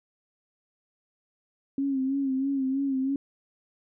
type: tone with vibrato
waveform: sine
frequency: 270 Hz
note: C#4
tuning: 45 cents flat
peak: -24 dBFS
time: 1.78-3.16 s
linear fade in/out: 2 ms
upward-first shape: sine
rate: 3.1 Hz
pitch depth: 54 cents each way
effects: none